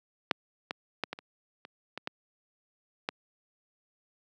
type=clicks; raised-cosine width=0.3 ms; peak=-7 / -16 / -13 / -19 / -27 / -28 / -20 / -16 / -13 dBFS; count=9; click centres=0.312 / 0.709 / 1.037 / 1.13 / 1.189 / 1.651 / 1.976 / 2.074 / 3.089 s; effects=high-pass 200 Hz 12 dB/octave